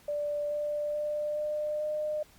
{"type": "tone with pitch steps", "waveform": "sine", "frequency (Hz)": [587.3, 592.1, 596.9, 601.7, 606.6], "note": ["D5", "D5", "D5", "D5", "D#5"], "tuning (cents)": [0, 14, 28, 42, -44], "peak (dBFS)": -29, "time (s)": [0.08, 2.23], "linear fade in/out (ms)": 5, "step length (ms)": 430, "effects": ["pink hiss -59 dBFS RMS until 2.38 s", "Opus 48 kbps"]}